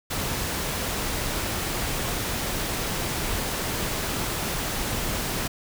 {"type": "noise", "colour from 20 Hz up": "pink", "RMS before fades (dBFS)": -28, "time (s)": [0.1, 5.48], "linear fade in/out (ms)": 10, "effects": []}